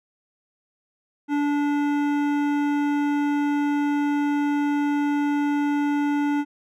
sine tone with hard clipping, 290 Hz, D4, 22 cents flat, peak -22 dBFS, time 1.28-6.45 s, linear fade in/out 50 ms, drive 14 dB, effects none

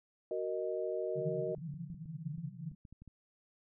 sine chord, D# minor, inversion first, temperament just, 373.4 / 466.7 / 622.3 Hz, F#4 / A#4 / D#5, +16 / +2 / 0 cents, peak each -38 dBFS, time 0.31-1.55 s, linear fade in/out 2 ms
pink band-pass noise, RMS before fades -43 dBFS, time 1.15-2.75 s, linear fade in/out 10 ms, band 140 to 170 Hz, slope 96 dB/octave
clicks, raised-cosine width 5 ms, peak -40 dBFS, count 11, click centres 1.583 / 1.74 / 1.902 / 1.944 / 2.058 / 2.38 / 2.716 / 2.852 / 2.926 / 3.02 / 3.077 s
effects none

